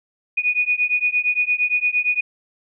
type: beating tone pair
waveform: sine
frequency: 2465 / 2473.7 Hz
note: D#7 / D#7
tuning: -17 / -11 cents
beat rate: 8.7 Hz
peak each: -20 dBFS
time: 0.37-2.21 s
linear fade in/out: 10 ms
effects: none